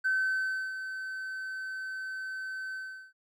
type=tone with ADSR envelope; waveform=triangle; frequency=1532 Hz; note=G6; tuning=40 cents flat; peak=-21 dBFS; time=0.04-3.13 s; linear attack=21 ms; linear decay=660 ms; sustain=-12 dB; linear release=390 ms; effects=tanh soft clip ceiling -22 dBFS